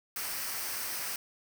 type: noise with comb filter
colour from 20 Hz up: white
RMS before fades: -36 dBFS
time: 0.16-1.16 s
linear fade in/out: 2 ms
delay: 0.28 ms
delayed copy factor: -0.5
effects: none